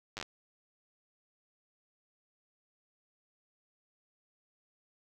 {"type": "slowing click train", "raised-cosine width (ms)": 0.2, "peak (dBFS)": -22, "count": 6, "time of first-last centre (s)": [0.17, 0.227], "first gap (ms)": 9, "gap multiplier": 1.12, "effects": []}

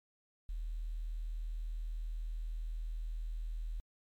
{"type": "tone with quantisation", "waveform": "sine", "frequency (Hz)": 40.04, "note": "E1", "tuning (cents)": -50, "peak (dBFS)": -36, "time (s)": [0.49, 3.8], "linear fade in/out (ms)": 0, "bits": 11, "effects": ["MP3 96 kbps"]}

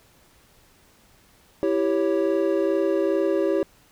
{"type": "chord", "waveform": "triangle", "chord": "C# diminished", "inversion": "first", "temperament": "equal", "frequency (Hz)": [329.6, 392, 554.4], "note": ["E4", "G4", "C#5"], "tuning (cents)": [0, 0, 0], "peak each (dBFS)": [-22, -21, -23], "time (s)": [1.63, 3.63], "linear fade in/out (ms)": 0, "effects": ["pink hiss -57 dBFS RMS until 3.91 s"]}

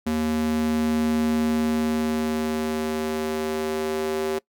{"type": "tone with high-pass filter sweep", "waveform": "square", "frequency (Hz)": 77.78, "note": "D#2", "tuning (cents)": 0, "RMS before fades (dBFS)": -24, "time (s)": [0.06, 4.39], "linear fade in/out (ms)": 10, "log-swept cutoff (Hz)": [190, 370], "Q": 3.3, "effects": ["noise-tail reverb RT60 0.1 s tail -22 dB re dry"]}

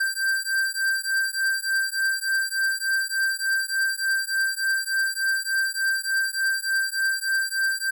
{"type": "beating tone pair", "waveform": "square", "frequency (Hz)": [1568, 1571.4], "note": ["G6", "G6"], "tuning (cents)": [0, 4], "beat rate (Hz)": 3.4, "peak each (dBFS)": -26, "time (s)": [0, 7.91], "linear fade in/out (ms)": 10, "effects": []}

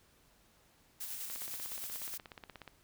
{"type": "noise with tremolo", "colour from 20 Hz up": "blue", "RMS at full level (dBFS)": -41, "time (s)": [1, 2.18], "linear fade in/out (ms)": 10, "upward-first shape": "square", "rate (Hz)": 9.8, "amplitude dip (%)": 30}
{"type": "click train", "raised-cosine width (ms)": 0.3, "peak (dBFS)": -31, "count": 24, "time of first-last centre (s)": [1.3, 2.677], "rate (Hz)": 16.7}
{"effects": ["pink hiss -67 dBFS RMS until 2.83 s"]}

